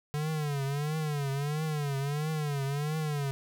square tone with vibrato, 146.7 Hz, D3, 2 cents flat, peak -30 dBFS, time 0.14-3.31 s, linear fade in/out 0 ms, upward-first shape triangle, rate 1.5 Hz, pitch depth 140 cents each way, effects none

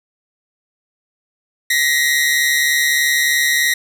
sawtooth tone pair together, 1890.8 / 2034 Hz, A#6 / C7, +24 / -50 cents, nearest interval minor second, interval 126 cents, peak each -11 / -16 dBFS, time 1.7-3.74 s, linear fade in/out 5 ms, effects none

